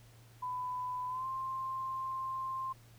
sine tone with pitch glide, 1000 to 1052.8 Hz, B5 to C6, +21 to +10 cents, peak -35 dBFS, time 0.42-2.73 s, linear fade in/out 10 ms, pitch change +89 cents, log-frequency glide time 1.08-1.27 s, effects added 116 Hz sine -57 dBFS peak until 2.98 s + pink hiss -63 dBFS RMS until 2.98 s

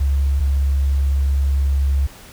sine tone pair in turn, 69.3 / 68.98 Hz, C#2 / C#2, 0 / -8 cents, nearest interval unison, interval 8 cents, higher first, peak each -14 dBFS, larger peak neither, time 0-0.4 / 0.4-2.07 s, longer second, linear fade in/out 10 ms, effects pink hiss -42 dBFS RMS until 2.32 s

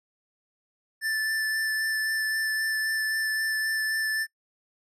square tone with vibrato, 1760 Hz, A6, in tune, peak -26 dBFS, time 1.01-4.27 s, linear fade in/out 50 ms, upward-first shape sine, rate 3.8 Hz, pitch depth 11 cents each way, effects noise-tail reverb RT60 0.1 s tail -23 dB re dry + resampled to 32000 Hz

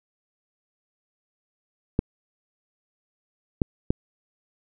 clicks, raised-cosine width 3 ms, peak -7 dBFS, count 3, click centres 1.991 / 3.618 / 3.905 s, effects none

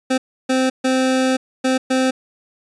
25% pulse tone bursts at uneven times, 260 Hz, C4, 11 cents flat, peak -11 dBFS, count 5, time 0.1-0.18 / 0.49-0.7 / 0.84-1.37 / 1.64-1.78 / 1.9-2.11 s, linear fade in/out 10 ms, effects resampled to 22050 Hz

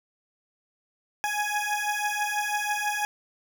20% pulse beating tone pair, 830.6 / 836.7 Hz, G#5 / G#5, 0 / +13 cents, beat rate 6.1 Hz, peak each -24 dBFS, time 1.24-3.05 s, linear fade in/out 0 ms, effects none

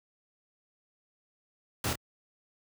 pink noise with echo, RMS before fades -31 dBFS, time 1.84-1.93 s, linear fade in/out 2 ms, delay 26 ms, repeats 1, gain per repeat -7 dB, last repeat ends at 1.956 s, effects high-pass 60 Hz 12 dB/octave

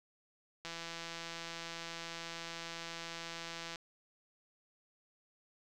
click train, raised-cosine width 0.2 ms, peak -26 dBFS, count 520, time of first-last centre 0.65-3.758 s, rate 167 Hz, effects none

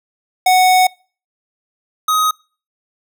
square tone pair in turn, 740 / 1257.4 Hz, F#5 / D#6, 0 / +18 cents, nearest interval major sixth, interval 918 cents, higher second, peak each -9 / -13 dBFS, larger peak first, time 0.46-0.87 / 2.08-2.31 s, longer first, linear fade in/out 5 ms, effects noise-tail reverb RT60 0.4 s tail -26 dB re dry

